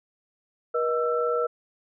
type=tone cluster; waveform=sine; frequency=480 / 624 / 1333 Hz; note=B4 / D#5 / E6; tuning=-49 / +5 / +19 cents; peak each=-24 / -30 / -28 dBFS; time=0.74-1.47 s; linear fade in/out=10 ms; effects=none